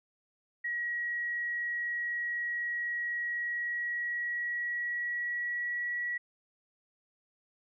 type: tone with pitch glide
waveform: sine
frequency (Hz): 1908 to 1931.3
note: A#6 to B6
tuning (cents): +40 to -39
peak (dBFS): -31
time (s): 0.64-6.18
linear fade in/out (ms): 10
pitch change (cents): +21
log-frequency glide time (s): 3.29-5.99
effects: none